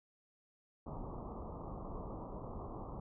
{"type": "low-pass noise", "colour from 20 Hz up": "pink", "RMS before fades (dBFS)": -45, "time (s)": [0.86, 3], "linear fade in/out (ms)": 5, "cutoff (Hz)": 1200, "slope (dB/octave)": 96, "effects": []}